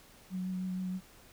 sine tone with vibrato, 185 Hz, F#3, in tune, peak -33 dBFS, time 0.3-1.01 s, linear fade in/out 50 ms, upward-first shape triangle, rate 6.4 Hz, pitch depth 19 cents each way, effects pink hiss -58 dBFS RMS until 1.32 s

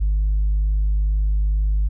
sine tone, 51.1 Hz, G#1, 27 cents flat, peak -14 dBFS, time 0-1.89 s, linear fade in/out 20 ms, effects tanh soft clip ceiling -14 dBFS

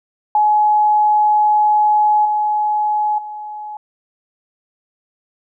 sine tone with level steps, 845 Hz, G#5, 30 cents sharp, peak -10 / -14 / -26 dBFS, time 0.35-3.77 s, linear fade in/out 2 ms, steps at 2.25 / 3.18 s, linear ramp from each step 5 ms, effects none

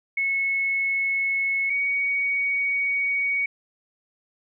sine tone pair in turn, 2194 / 2243 Hz, C#7 / C#7, -18 / +20 cents, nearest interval unison, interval 38 cents, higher second, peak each -21 dBFS, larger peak neither, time 0.17-1.7 / 1.7-3.46 s, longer second, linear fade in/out 5 ms, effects none

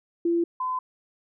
sine tone pair in turn, 340 / 1018.8 Hz, F4 / C6, -46 / -46 cents, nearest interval octave + perfect fifth, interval 1900 cents, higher second, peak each -20 / -25 dBFS, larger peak first, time 0.25-0.44 / 0.6-0.79 s, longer neither, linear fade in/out 5 ms, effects none

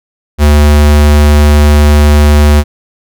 square tone, 74 Hz, D2, 14 cents sharp, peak -3 dBFS, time 0.38-2.64 s, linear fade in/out 50 ms, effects none

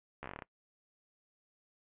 slowing click train, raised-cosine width 0.5 ms, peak -27 dBFS, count 10, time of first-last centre 0.23-0.422 s, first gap 13 ms, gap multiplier 1.12, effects noise-tail reverb RT60 0.1 s tail -21 dB re dry + resampled to 8000 Hz

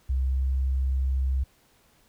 sine tone with pitch glide, 65.41 to 65.98 Hz, C2 to C2, 0 to +15 cents, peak -22 dBFS, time 0.09-1.44 s, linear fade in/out 10 ms, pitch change +15 cents, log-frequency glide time 0.24-0.41 s, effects pink hiss -62 dBFS RMS until 2.08 s

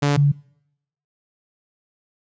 sawtooth / sine tone pair in turn, 143.9 / 143.17 Hz, D3 / D3, -35 / -44 cents, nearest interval unison, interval 9 cents, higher first, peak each -12 dBFS, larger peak neither, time 0.02-0.17 / 0.17-0.32 s, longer neither, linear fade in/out 10 ms, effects noise-tail reverb RT60 0.8 s tail -26 dB re dry + resampled to 16000 Hz

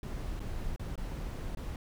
brown noise with dropouts, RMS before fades -37 dBFS, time 0.03-1.76 s, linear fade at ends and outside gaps 2 ms, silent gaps 0.395-0.402 / 0.762-0.795 / 0.957-0.977 / 1.55-1.571 s, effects none

